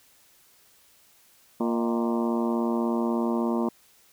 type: harmonic tone with a mistuned harmonic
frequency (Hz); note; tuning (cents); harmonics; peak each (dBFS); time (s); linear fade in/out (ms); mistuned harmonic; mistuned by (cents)
116.54; A#2; 0; 2 / 3 / 4 / 5 / 6 / 7 / 8 / 9 / 10; -25 / -29 / -35 / -35 / -39 / -41 / -36 / -38 / -44; 1.6-3.69; 5; 5; +72
effects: white hiss -59 dBFS RMS until 4.12 s